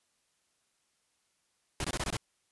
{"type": "noise bursts", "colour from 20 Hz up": "pink", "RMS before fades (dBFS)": -33, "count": 6, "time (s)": [1.8, 2.169], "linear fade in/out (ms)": 2, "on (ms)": 44, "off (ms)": 21, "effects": ["white hiss -75 dBFS RMS until 2.51 s", "resampled to 24000 Hz"]}